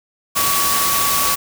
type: tone in noise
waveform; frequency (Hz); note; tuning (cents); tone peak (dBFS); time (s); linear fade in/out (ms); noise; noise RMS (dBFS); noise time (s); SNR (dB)
sine; 1131; C#6; +34; -20; 0.35-1.36; 20; white; -18; 0.35-1.36; -5
effects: none